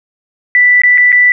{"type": "tone with dropouts", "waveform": "sine", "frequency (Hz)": 1975.5, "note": "B6", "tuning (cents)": 0, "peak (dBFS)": -4, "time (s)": [0.55, 1.32], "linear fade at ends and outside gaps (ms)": 1, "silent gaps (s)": [[0.818, 0.835], [0.976, 0.98], [1.12, 1.126]], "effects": []}